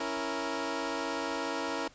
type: chord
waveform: 15% pulse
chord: A# diminished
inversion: first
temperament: equal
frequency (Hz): 277.2 / 329.6 / 466.2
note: C#4 / E4 / A#4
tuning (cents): 0 / 0 / 0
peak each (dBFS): -30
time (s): 0-1.88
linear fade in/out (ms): 5
effects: pink hiss -58 dBFS RMS until 1.94 s + resampled to 16000 Hz